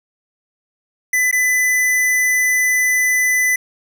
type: tone with dropouts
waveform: square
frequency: 2003 Hz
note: B6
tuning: 24 cents sharp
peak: -14 dBFS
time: 1.13-3.56 s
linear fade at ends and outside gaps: 5 ms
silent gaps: 1.313-1.326 s
effects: none